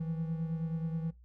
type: beating tone pair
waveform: triangle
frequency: 161.6 / 171 Hz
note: E3 / F3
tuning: -34 / -36 cents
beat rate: 9.4 Hz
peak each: -31 / -39 dBFS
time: 0-1.11 s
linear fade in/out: 10 ms
effects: noise-tail reverb RT60 0.2 s tail -21 dB re dry + added 60 Hz sine -54 dBFS peak until 1.24 s